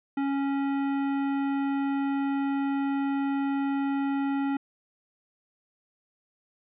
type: tone with hard clipping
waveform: sine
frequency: 276.7 Hz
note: C#4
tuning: 3 cents flat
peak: -27 dBFS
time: 0.17-4.57 s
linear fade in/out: 5 ms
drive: 14 dB
effects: resampled to 8000 Hz